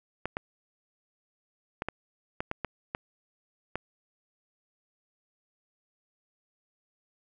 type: clicks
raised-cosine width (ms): 0.5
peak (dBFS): -16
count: 9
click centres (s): 0.256 / 0.369 / 1.821 / 1.886 / 2.405 / 2.514 / 2.647 / 2.949 / 3.756
effects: none